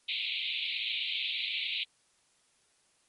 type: band-pass noise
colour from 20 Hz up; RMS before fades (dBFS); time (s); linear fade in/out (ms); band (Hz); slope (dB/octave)
white; -34; 0.08-1.84; 10; 2200 to 4000; 96
effects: white hiss -69 dBFS RMS until 3.08 s + MP3 48 kbps